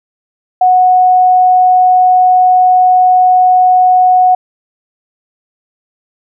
sine tone, 735 Hz, F#5, 12 cents flat, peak -4 dBFS, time 0.61-4.35 s, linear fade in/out 5 ms, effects none

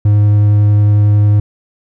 triangle tone with vibrato, 103.83 Hz, G#2, in tune, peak -4 dBFS, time 0.05-1.4 s, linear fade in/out 5 ms, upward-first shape triangle, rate 11 Hz, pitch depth 8 cents each way, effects none

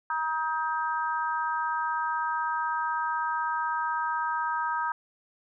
harmonic tone, 316 Hz, D#4, 27 cents sharp, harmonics 3 / 4 / 5, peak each -29 / -31 / -33 dBFS, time 0.1-4.92 s, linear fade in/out 2 ms, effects none

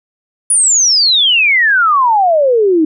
sine exponential sweep, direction down, 9956 to 302.8 Hz, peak -7 dBFS, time 0.5-2.85 s, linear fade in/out 5 ms, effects none

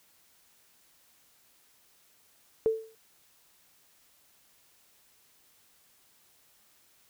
sine tone with exponential decay, 444.4 Hz, A4, 17 cents sharp, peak -19 dBFS, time 2.66-2.95 s, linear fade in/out 0 ms, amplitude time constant 61 ms, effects white hiss -64 dBFS RMS until 7.09 s

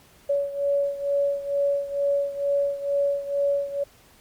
sine beating tone pair, 564 / 566.2 Hz, C#5 / C#5, +30 / +37 cents, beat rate 2.2 Hz, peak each -23 / -27 dBFS, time 0.29-3.84 s, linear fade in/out 10 ms, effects pink hiss -55 dBFS RMS until 4.2 s + Opus 48 kbps

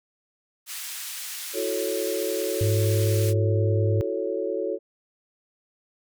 white band-pass noise, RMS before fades -35 dBFS, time 0.66-3.34 s, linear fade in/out 50 ms, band 1600 to 16000 Hz, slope 12 dB/octave
sine chord, F# minor seventh, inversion third, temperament equal, 329.6 / 370 / 440 / 554.4 Hz, E4 / F#4 / A4 / C#5, 0 / 0 / 0 / 0 cents, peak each -33 / -30 / -29 / -30 dBFS, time 1.53-4.79 s, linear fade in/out 50 ms
sine tone, 103.83 Hz, G#2, in tune, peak -20 dBFS, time 2.61-4.01 s, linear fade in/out 0 ms
effects none

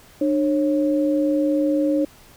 sine tone pair together, 300 / 546 Hz, D4 / C#5, +37 / -26 cents, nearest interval minor seventh, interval 1037 cents, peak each -18 / -22 dBFS, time 0.21-2.05 s, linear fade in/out 5 ms, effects pink hiss -49 dBFS RMS until 2.36 s

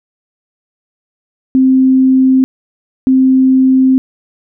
sine tone bursts at uneven times, 261.6 Hz, C4, in tune, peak -5 dBFS, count 2, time 1.55-2.44 / 3.07-3.98 s, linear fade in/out 0 ms, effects none

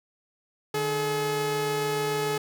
sawtooth tone pair together, 151.1 / 426.5 Hz, D3 / G#4, +50 / +46 cents, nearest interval octave + tritone, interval 1796 cents, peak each -29 / -22 dBFS, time 0.74-2.38 s, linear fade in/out 5 ms, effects none

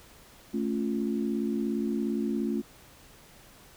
sine chord, A augmented, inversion none, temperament equal, 220 / 277.2 / 349.2 Hz, A3 / C#4 / E#4, 0 / 0 / 0 cents, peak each -29 / -32 / -33 dBFS, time 0.53-2.62 s, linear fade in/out 20 ms, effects pink hiss -54 dBFS RMS until 3.76 s

